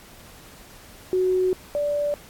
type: tone pair in turn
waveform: sine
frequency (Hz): 370 / 583.6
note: F#4 / D5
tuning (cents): 0 / -11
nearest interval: minor sixth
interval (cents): 789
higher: second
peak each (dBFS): -18 / -21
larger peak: first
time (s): 1.13-1.53 / 1.75-2.14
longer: first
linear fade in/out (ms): 0
effects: pink hiss -47 dBFS RMS until 2.29 s + AAC 64 kbps